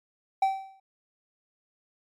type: tone with exponential decay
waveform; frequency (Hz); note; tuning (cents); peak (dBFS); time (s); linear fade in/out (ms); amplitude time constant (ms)
triangle; 773; G5; -24; -16; 0.42-0.8; 5; 81
effects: MP3 64 kbps